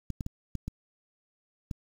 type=clicks; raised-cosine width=5 ms; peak=-21 dBFS; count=6; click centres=0.103 / 0.208 / 0.264 / 0.553 / 0.68 / 1.712 s; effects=8-bit